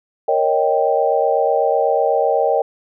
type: chord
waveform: sine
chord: Eb dominant seventh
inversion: second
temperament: equal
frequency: 466.2 / 554.4 / 622.3 / 784 Hz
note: Bb4 / Db5 / Eb5 / G5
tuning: 0 / 0 / 0 / 0 cents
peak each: -19 dBFS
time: 0.28-2.62 s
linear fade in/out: 5 ms
effects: none

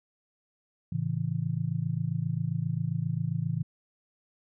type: chord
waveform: sine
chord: A major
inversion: none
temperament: just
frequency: 110 / 137.5 / 165 Hz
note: A2 / C#3 / E3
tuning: 0 / -14 / +2 cents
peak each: -33 / -31 / -31 dBFS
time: 0.92-3.63 s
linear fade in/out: 5 ms
effects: none

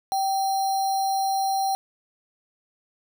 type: tone with sample-and-hold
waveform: sine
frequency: 776 Hz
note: G5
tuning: 18 cents flat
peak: -21 dBFS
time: 0.12-1.75 s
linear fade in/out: 0 ms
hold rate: 4900 Hz
effects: none

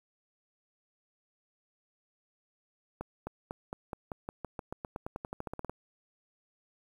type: accelerating click train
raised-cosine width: 1 ms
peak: -23 dBFS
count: 22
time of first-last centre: 3.01-5.696 s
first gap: 260 ms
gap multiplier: 0.92
effects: 9-bit

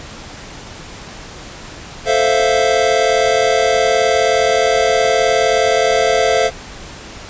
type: chord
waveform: square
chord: F major seventh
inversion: first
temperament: equal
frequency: 440 / 523.3 / 659.3 / 698.5 Hz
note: A4 / C5 / E5 / F5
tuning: 0 / 0 / 0 / 0 cents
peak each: -18 dBFS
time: 2.05-6.51 s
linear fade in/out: 50 ms
effects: pink hiss -33 dBFS RMS until 7.29 s + resampled to 16000 Hz

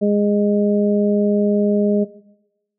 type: harmonic tone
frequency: 205.9 Hz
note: G#3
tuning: 15 cents flat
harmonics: 1 / 2 / 3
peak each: -16 / -19 / -21 dBFS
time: 0.01-2.05 s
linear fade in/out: 20 ms
effects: noise-tail reverb RT60 0.9 s tail -18 dB re dry

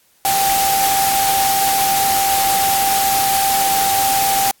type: tone in noise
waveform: sine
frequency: 784 Hz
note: G5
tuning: in tune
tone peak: -15 dBFS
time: 0.25-4.51 s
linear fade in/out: 0 ms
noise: white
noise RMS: -19 dBFS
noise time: 0.25-4.51 s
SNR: +1 dB
effects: white hiss -56 dBFS RMS until 4.6 s + AAC 64 kbps

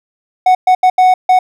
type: tone bursts at uneven times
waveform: triangle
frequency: 740 Hz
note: F#5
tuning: in tune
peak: -3 dBFS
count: 5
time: 0.46-0.55 / 0.67-0.75 / 0.83-0.9 / 0.98-1.14 / 1.29-1.39 s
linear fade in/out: 5 ms
effects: none

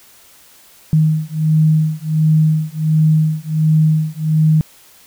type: beating tone pair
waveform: sine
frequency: 155.56 / 156.96 Hz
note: D#3 / D#3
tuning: 0 / +15 cents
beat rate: 1.4 Hz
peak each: -14 dBFS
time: 0.93-4.61 s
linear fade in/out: 0 ms
effects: white hiss -46 dBFS RMS until 5.06 s

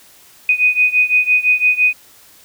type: beating tone pair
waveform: sine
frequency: 2489 / 2494.9 Hz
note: D#7 / D#7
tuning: 0 / +4 cents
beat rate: 5.9 Hz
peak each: -13 / -15 dBFS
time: 0.49-1.93 s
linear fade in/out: 2 ms
effects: white hiss -46 dBFS RMS until 2.44 s

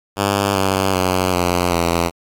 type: tone with pitch steps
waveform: 5% pulse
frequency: 99.8 / 95.96 / 92.26 / 88.71 / 85.29 Hz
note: G2 / G2 / F#2 / F2 / F2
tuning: +32 / -36 / -4 / +28 / -40 cents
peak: -4 dBFS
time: 0.16-2.11 s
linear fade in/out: 50 ms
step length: 390 ms
effects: AAC 64 kbps

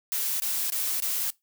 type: noise bursts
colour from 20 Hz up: blue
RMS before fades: -28 dBFS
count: 4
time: 0.12-1.303 s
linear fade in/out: 0 ms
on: 280 ms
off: 21 ms
effects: noise-tail reverb RT60 0.2 s tail -23 dB re dry

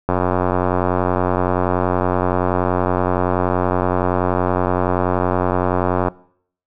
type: click train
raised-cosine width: 1 ms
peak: -3 dBFS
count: 544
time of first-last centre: 0.09-6.083 s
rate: 90.6 Hz
effects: noise-tail reverb RT60 0.6 s tail -21 dB re dry

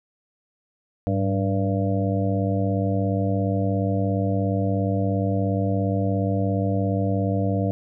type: harmonic tone with a mistuned harmonic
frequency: 97.1 Hz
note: G2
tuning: 16 cents flat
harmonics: 1 / 2 / 3 / 5 / 6 / 7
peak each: -23 / -26 / -28 / -30 / -31 / -31 dBFS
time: 1.07-7.71 s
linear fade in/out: 0 ms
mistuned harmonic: 1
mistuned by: +100 cents
effects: none

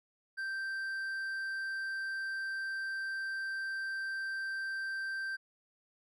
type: tone with hard clipping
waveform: triangle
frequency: 1566 Hz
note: G6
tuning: 2 cents flat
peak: -36 dBFS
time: 0.37-5.37 s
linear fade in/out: 20 ms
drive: 7 dB
effects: none

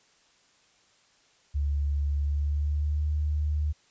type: tone with pitch glide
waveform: sine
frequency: 71.8 to 75.11 Hz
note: D2 to D2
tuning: -39 to +39 cents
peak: -24 dBFS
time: 1.54-3.73 s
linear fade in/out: 20 ms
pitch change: +78 cents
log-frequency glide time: 2.17-3.09 s
effects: white hiss -63 dBFS RMS until 3.9 s + resampled to 16000 Hz

